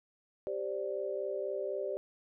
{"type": "chord", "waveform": "sine", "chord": "G suspended fourth", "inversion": "none", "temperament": "equal", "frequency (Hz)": [392, 523.3, 587.3], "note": ["G4", "C5", "D5"], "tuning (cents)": [0, 0, 0], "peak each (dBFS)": [-37, -39, -37], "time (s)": [0.47, 1.97], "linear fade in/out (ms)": 0, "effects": []}